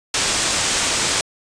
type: low-pass noise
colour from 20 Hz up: white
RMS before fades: -20 dBFS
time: 0.14-1.21 s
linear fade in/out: 2 ms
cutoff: 8800 Hz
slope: 48 dB/octave
effects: resampled to 22050 Hz